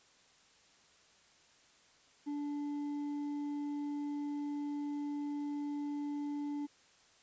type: tone with hard clipping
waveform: sine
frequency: 290.5 Hz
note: D4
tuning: 19 cents flat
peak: -37 dBFS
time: 2.26-6.67 s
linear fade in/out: 20 ms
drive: 4 dB
effects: white hiss -65 dBFS RMS until 7.22 s + resampled to 16000 Hz